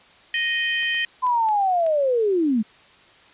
harmonic tone, 622.3 Hz, D#5, in tune, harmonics 3 / 4 / 5, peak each -23 / -27 / -26 dBFS, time 0.34-1.05 s, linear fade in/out 2 ms
clicks, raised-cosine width 0.2 ms, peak -24 dBFS, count 5, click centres 0.83 / 0.946 / 1.267 / 1.488 / 1.865 s
sine linear sweep, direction down, 1024 to 203.4 Hz, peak -17 dBFS, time 1.22-2.63 s, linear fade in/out 20 ms
effects white hiss -51 dBFS RMS until 3.33 s + resampled to 8000 Hz

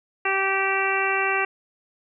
harmonic tone, 388 Hz, G4, 18 cents flat, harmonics 1 / 2 / 3 / 4 / 5 / 6 / 7, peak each -28 / -28 / -28 / -28 / -28 / -28 / -28 dBFS, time 0.25-1.45 s, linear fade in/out 5 ms, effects none

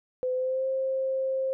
sine tone with pitch glide, 508 to 529.3 Hz, B4 to C5, +49 to +20 cents, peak -25 dBFS, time 0.23-1.53 s, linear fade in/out 0 ms, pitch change +71 cents, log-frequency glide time 0.33-0.67 s, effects none

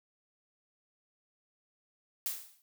blue noise with exponential decay, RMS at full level -32 dBFS, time 2.26-2.62 s, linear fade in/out 0 ms, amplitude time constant 78 ms, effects none

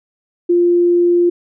sine tone, 348.8 Hz, F4, 2 cents flat, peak -9 dBFS, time 0.49-1.3 s, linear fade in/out 10 ms, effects none

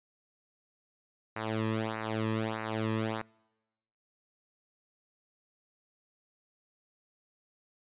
sawtooth tone with flanger, 110.4 Hz, A2, 6 cents sharp, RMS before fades -33 dBFS, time 1.36-3.22 s, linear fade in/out 5 ms, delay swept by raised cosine 0.29 to 1.39 ms, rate 1.6 Hz, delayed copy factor -0.9, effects noise-tail reverb RT60 1.0 s tail -26 dB re dry + resampled to 8000 Hz

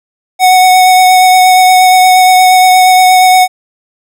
square tone with vibrato, 740 Hz, F#5, in tune, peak -3 dBFS, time 0.39-3.48 s, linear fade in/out 50 ms, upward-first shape triangle, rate 8.5 Hz, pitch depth 16 cents each way, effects none

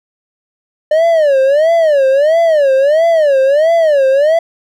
triangle tone with vibrato, 597 Hz, D5, 28 cents sharp, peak -5 dBFS, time 0.91-4.39 s, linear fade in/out 5 ms, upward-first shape sine, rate 1.5 Hz, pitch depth 210 cents each way, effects none

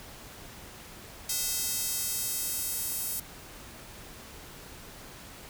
square tone with high-pass filter sweep, 290 Hz, D4, 22 cents flat, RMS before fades -32 dBFS, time 1.29-3.2 s, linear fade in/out 5 ms, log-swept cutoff 6500 to 10000 Hz, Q 0.98, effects pink hiss -47 dBFS RMS until 5.49 s

